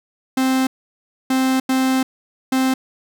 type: tone bursts at uneven times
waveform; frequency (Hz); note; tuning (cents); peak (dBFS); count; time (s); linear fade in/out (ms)
45% pulse; 261.6; C4; 0; -15; 4; 0.37-0.67 / 1.3-1.6 / 1.69-2.03 / 2.52-2.74; 5
effects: none